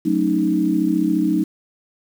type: chord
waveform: sine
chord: D# half-diminished seventh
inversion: first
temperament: equal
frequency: 185 / 220 / 277.2 / 311.1 Hz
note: F#3 / A3 / C#4 / D#4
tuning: 0 / 0 / 0 / 0 cents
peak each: -22 / -24 / -23 / -18 dBFS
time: 0.05-1.44 s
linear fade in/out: 10 ms
effects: 7-bit